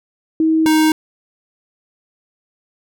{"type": "tone pair in turn", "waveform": ["sine", "square"], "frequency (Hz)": [319.1, 312.5], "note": ["D#4", "D#4"], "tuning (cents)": [44, 8], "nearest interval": "unison", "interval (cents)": 36, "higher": "first", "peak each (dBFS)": -11, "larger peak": "neither", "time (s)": [[0.4, 0.66], [0.66, 0.92]], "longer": "neither", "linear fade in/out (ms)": 2, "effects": []}